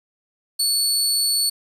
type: tone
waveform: 25% pulse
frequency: 4435 Hz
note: C#8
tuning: in tune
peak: -13 dBFS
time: 0.59-1.5 s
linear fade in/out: 10 ms
effects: 8-bit